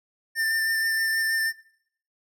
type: tone with vibrato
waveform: square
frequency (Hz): 1791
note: A6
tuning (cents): +30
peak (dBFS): -23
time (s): 0.35-1.53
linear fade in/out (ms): 50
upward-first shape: sine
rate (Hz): 6.3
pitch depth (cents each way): 13
effects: noise-tail reverb RT60 0.7 s tail -24 dB re dry